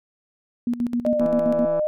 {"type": "tone with tremolo", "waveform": "sine", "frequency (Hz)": 240, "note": "B3", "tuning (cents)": -49, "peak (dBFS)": -19, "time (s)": [0.67, 1.65], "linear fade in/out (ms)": 2, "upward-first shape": "square", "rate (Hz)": 7.6, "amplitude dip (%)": 75}
{"type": "tone with vibrato", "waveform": "sine", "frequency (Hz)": 605, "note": "D#5", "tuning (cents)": -49, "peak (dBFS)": -19, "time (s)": [1.05, 1.87], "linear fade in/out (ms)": 0, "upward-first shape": "triangle", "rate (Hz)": 5.3, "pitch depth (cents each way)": 22}
{"type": "click train", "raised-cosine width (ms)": 1, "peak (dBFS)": -19, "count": 98, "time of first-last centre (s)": [1.21, 1.794], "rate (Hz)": 166}
{"effects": []}